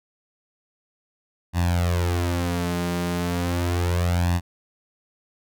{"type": "tone with flanger", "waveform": "sawtooth", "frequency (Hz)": 87.4, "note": "F2", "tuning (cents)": 2, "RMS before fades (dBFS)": -23, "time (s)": [1.53, 4.41], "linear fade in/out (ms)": 50, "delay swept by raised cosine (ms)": [1.1, 5], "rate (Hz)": 0.35, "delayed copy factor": 0.85, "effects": []}